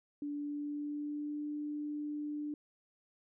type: tone with pitch glide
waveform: sine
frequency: 290.6 to 296.5 Hz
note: D4 to D4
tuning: -18 to +17 cents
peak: -36 dBFS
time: 0.22-2.54 s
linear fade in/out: 2 ms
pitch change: +35 cents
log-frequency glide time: 0.32-1.46 s
effects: none